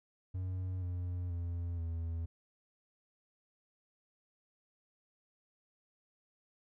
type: tone with pitch steps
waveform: triangle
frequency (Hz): 92.4 / 89.15 / 86.01 / 82.99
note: F#2 / F2 / F2 / E2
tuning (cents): -2 / +36 / -26 / +12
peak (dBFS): -33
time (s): 0.34-2.26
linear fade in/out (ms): 10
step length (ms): 480
effects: none